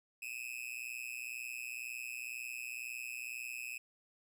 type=tone with amplitude modulation; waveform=45% pulse; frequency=2563 Hz; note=E7; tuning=49 cents flat; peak=-37 dBFS; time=0.22-3.78 s; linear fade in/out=5 ms; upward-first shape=sine; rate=122 Hz; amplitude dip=100%; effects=none